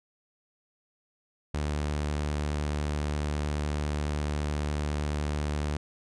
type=tone; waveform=sawtooth; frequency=74.2 Hz; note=D2; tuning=18 cents sharp; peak=-24 dBFS; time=1.54-5.77 s; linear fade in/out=5 ms; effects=resampled to 22050 Hz